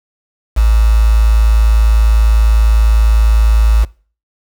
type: tone with quantisation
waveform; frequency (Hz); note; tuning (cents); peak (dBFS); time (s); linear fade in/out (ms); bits
sine; 55; A1; 0; -6; 0.56-3.85; 20; 4
effects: noise-tail reverb RT60 0.4 s tail -22 dB re dry